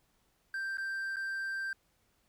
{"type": "tone with dropouts", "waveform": "triangle", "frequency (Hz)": 1572, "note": "G6", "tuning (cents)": 4, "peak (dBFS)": -32, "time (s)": [0.54, 1.73], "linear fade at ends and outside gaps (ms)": 2, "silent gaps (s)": [[0.772, 0.782], [1.16, 1.167]], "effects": ["pink hiss -73 dBFS RMS until 2.28 s"]}